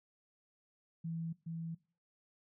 sine tone with echo, 164.81 Hz, E3, in tune, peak -37 dBFS, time 1.04-1.33 s, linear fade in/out 10 ms, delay 420 ms, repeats 1, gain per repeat -2 dB, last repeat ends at 1.75 s, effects noise-tail reverb RT60 0.4 s tail -21 dB re dry

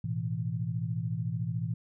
sine chord, A suspended second, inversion none, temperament just, 110 / 123.75 / 165 Hz, A2 / B2 / E3, 0 / +4 / +2 cents, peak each -34 dBFS, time 0.04-1.74 s, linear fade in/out 5 ms, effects none

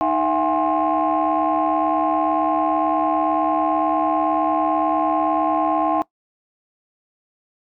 sine tone cluster, 312.1 / 672 / 741 / 819 / 1061 Hz, D#4 / E5 / F#5 / G#5 / C6, +5 / +33 / +2 / -24 / +24 cents, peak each -22 dBFS, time 0.01-6.02 s, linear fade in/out 0 ms, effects noise-tail reverb RT60 0.1 s tail -21 dB re dry + tanh soft clip ceiling -10 dBFS

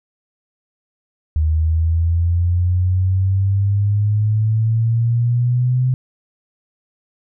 sine exponential sweep, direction up, 77.2 to 128.7 Hz, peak -13 dBFS, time 1.36-5.94 s, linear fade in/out 0 ms, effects none

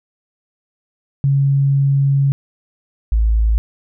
sine tone pair in turn, 138.59 / 54.89 Hz, C#3 / A1, 0 / -3 cents, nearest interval octave + major third, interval 1603 cents, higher first, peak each -11 dBFS, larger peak neither, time 1.24-2.32 / 3.12-3.58 s, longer first, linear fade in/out 0 ms, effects none

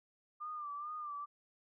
sine tone with vibrato, 1192 Hz, D6, 25 cents sharp, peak -40 dBFS, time 0.4-1.26 s, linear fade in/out 20 ms, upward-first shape sine, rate 2.3 Hz, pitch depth 60 cents each way, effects none

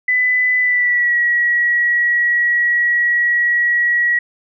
sine tone with pitch glide, 2000 to 1917.4 Hz, B6 to A#6, +21 to +48 cents, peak -12 dBFS, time 0.08-4.19 s, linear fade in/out 5 ms, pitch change -73 cents, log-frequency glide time 0.6-1.16 s, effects none

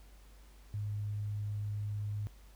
sine tone, 103.83 Hz, G#2, in tune, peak -34 dBFS, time 0.74-2.27 s, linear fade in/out 0 ms, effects added 50 Hz sine -54 dBFS peak until 2.55 s + pink hiss -64 dBFS RMS until 2.55 s

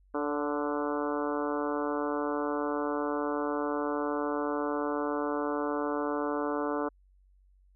harmonic tone with a mistuned harmonic, 146.83 Hz, D3, in tune, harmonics 2 / 3 / 4 / 5 / 6 / 7 / 8 / 9 / 10, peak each -33 / -34 / -36 / -41 / -40 / -39 / -40 / -42 / -44 dBFS, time 0.14-6.89 s, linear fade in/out 10 ms, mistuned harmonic 4, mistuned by -24 cents, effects added 47 Hz sine -59 dBFS peak until 7.75 s

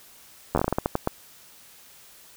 slowing click train, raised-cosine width 1 ms, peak -8 dBFS, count 12, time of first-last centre 0.55-1.074 s, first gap 11 ms, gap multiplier 1.27, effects white hiss -51 dBFS RMS until 2.36 s

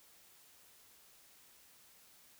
silence, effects white hiss -63 dBFS RMS until 2.39 s

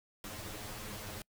pink noise with comb filter, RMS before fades -44 dBFS, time 0.24-1.22 s, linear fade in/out 2 ms, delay 9.5 ms, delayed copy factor +0.95, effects noise-tail reverb RT60 0.1 s tail -26 dB re dry

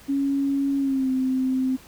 sine tone with pitch glide, 277.2 to 260.1 Hz, C#4 to C4, 0 to -10 cents, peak -20 dBFS, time 0.08-1.77 s, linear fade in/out 20 ms, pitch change -110 cents, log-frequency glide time 0.78-1.1 s, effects pink hiss -49 dBFS RMS until 1.87 s

